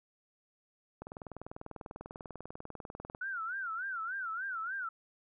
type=click train; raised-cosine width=1 ms; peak=-29 dBFS; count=44; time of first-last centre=1.02-3.149 s; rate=20.2 Hz
type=tone with vibrato; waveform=sine; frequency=1444 Hz; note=F#6; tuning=43 cents flat; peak=-35 dBFS; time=3.21-4.89 s; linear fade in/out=5 ms; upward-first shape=sine; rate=3.4 Hz; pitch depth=180 cents each way
effects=none